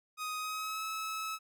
sawtooth tone with pitch glide, 1251 to 1295.9 Hz, D#6 to E6, +9 to -30 cents, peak -32 dBFS, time 0.17-1.39 s, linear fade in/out 50 ms, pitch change +61 cents, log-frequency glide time 0.38-0.83 s, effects none

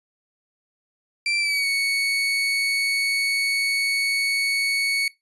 30% pulse tone with pitch glide, 2349 to 2222 Hz, D7 to C#7, 0 to +4 cents, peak -18 dBFS, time 1.26-5.08 s, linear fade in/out 2 ms, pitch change -96 cents, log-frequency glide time 1.39-1.67 s, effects noise-tail reverb RT60 0.2 s tail -22 dB re dry + resampled to 24000 Hz

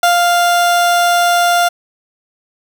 30% pulse tone with ADSR envelope, 698.5 Hz, F5, in tune, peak -5 dBFS, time 0.03-1.69 s, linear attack 3 ms, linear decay 120 ms, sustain -2 dB, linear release 12 ms, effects none

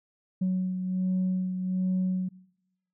sine beating tone pair, 185 / 186.3 Hz, F#3 / F#3, 0 / +12 cents, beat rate 1.3 Hz, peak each -24 / -32 dBFS, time 0.41-2.29 s, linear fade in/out 10 ms, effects noise-tail reverb RT60 0.9 s tail -22 dB re dry + tanh soft clip ceiling -21 dBFS

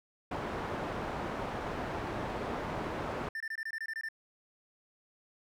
white low-pass noise, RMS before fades -37 dBFS, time 0.31-3.29 s, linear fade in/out 5 ms, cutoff 940 Hz, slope 12 dB/octave
triangle tone bursts, 1787 Hz, A6, 26 cents sharp, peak -33 dBFS, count 10, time 3.35-4.087 s, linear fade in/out 2 ms, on 53 ms, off 23 ms
effects none

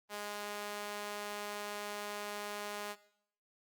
sawtooth tone with high-pass filter, 206.6 Hz, G#3, 9 cents flat, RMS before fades -42 dBFS, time 0.09-2.96 s, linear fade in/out 50 ms, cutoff 590 Hz, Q 0.79, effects noise-tail reverb RT60 0.7 s tail -18 dB re dry + Opus 24 kbps

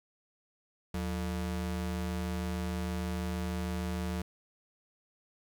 square ring-modulated tone, 130.81 Hz, C3, in tune, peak -30 dBFS, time 0.94-4.22 s, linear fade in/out 5 ms, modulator 53.2 Hz, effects 11-bit

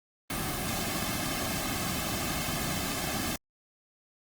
pink noise with comb filter, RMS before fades -32 dBFS, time 0.3-3.36 s, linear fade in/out 2 ms, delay 2.1 ms, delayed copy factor -0.7, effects Opus 32 kbps

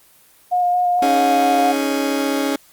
sine tone with vibrato, 715 Hz, F5, 41 cents sharp, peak -14 dBFS, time 0.51-1.73 s, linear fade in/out 20 ms, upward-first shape square, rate 4.4 Hz, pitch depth 11 cents each way
30% pulse chord, C# suspended second, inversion none, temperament just, 277.2 / 311.8 / 415.8 Hz, C#4 / D#4 / G#4, 0 / +4 / +2 cents, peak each -17 / -22 / -23 dBFS, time 1.02-2.56 s, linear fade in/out 5 ms
effects white hiss -51 dBFS RMS until 2.72 s + Opus 24 kbps

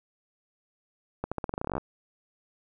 accelerating click train, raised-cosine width 1 ms, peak -16 dBFS, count 16, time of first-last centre 1.24-1.78 s, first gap 76 ms, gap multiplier 0.88, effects none

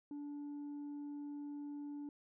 sine tone, 290 Hz, D4, 22 cents flat, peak -40 dBFS, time 0.11-2.09 s, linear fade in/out 2 ms, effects tanh soft clip ceiling -42 dBFS

